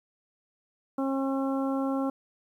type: harmonic tone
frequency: 270 Hz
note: C#4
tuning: 45 cents flat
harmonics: 1 / 2 / 3 / 4 / 5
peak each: -27 / -33 / -37 / -39 / -41 dBFS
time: 0.98-2.1 s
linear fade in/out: 5 ms
effects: 10-bit